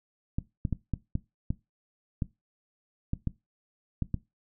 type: clicks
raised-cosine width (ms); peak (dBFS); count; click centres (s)
5; -16; 11; 0.385 / 0.652 / 0.727 / 0.937 / 1.154 / 1.505 / 2.222 / 3.134 / 3.273 / 4.023 / 4.143
effects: noise-tail reverb RT60 0.2 s tail -18 dB re dry